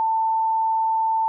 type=tone; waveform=sine; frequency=891 Hz; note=A5; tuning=22 cents sharp; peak=-18 dBFS; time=0-1.28 s; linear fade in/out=0 ms; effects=none